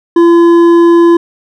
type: tone with hard clipping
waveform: sine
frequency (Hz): 340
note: F4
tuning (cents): -46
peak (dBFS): -4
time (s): 0.16-1.17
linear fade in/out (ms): 5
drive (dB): 7
effects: none